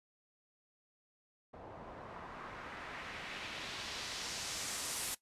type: noise with low-pass filter sweep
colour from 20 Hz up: white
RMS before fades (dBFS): -44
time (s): 1.53-5.15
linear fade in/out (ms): 10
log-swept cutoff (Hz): 640 to 11000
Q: 1.2
effects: noise-tail reverb RT60 0.1 s tail -17 dB re dry + resampled to 32000 Hz